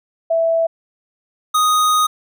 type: tone pair in turn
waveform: sine / square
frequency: 659.3 / 1244.6 Hz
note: E5 / D#6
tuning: 0 / 0 cents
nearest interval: major seventh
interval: 1100 cents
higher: second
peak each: -13 dBFS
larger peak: neither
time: 0.3-0.67 / 1.54-2.07 s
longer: second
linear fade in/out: 10 ms
effects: none